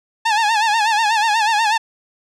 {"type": "tone with vibrato", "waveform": "sawtooth", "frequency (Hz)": 872, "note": "A5", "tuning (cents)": -16, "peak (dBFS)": -10, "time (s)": [0.25, 1.78], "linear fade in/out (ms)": 10, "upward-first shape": "sine", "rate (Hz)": 8.2, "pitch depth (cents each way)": 98, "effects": ["low-pass 6000 Hz 12 dB/octave"]}